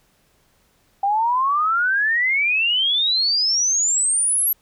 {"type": "exponential sweep", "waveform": "sine", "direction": "up", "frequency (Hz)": [780, 11840], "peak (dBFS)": -16, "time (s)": [1.03, 4.53], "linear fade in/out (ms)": 5, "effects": ["pink hiss -61 dBFS RMS until 4.61 s"]}